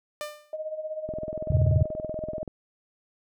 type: tone with exponential decay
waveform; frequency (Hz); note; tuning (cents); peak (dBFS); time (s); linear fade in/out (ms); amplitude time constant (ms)
sawtooth; 598; D5; +31; -25; 0.21-0.56; 0; 76
type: tone with tremolo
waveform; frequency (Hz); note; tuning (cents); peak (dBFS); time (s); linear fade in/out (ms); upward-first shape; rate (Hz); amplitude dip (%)
sine; 622.3; D#5; 0; -28; 0.53-2.43; 2; sine; 16; 70
type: click train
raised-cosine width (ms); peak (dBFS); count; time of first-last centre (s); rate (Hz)
2; -23; 30; 1.09-2.478; 20.9
type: chord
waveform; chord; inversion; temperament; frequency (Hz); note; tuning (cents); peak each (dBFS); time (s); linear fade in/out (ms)
sine; E diminished seventh; none; equal; 82.41 / 98 / 116.54 / 138.59; E2 / G2 / Bb2 / Db3; 0 / 0 / 0 / 0; -24; 1.5-1.83; 5
effects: none